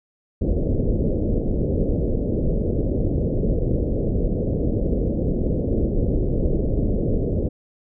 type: low-pass noise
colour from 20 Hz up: pink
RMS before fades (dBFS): -21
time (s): 0.41-7.49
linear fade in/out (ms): 10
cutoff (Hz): 550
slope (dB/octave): 48
effects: none